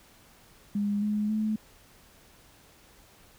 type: tone with pitch steps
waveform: sine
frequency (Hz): 204.4 / 210 / 215.8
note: G#3 / G#3 / A3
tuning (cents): -27 / +19 / -33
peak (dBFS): -25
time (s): 0.75-1.56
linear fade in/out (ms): 5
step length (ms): 270
effects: pink hiss -57 dBFS RMS until 3.38 s